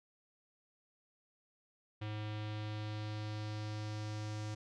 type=tone with low-pass filter sweep; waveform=square; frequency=106.6 Hz; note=G#2; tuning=46 cents sharp; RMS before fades=-41 dBFS; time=2.01-4.55 s; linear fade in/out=10 ms; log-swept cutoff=3200 to 6300 Hz; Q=2; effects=none